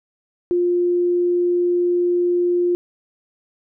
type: tone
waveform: sine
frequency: 352.3 Hz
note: F4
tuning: 15 cents sharp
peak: -15 dBFS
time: 0.51-2.75 s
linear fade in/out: 0 ms
effects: none